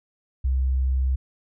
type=tone; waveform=sine; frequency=65.2 Hz; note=C2; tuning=5 cents flat; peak=-19 dBFS; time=0.44-1.16 s; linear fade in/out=10 ms; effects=none